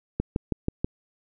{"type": "click train", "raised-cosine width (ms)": 3, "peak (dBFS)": -11, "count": 5, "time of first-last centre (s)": [0.2, 0.845], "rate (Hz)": 6.2, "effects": []}